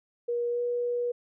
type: tone with pitch glide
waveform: sine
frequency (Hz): 477.4 to 483.5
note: A#4 to B4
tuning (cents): +41 to -37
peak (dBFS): -26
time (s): 0.28-1.12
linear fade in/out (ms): 10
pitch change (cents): +22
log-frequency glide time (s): 0.49-0.61
effects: none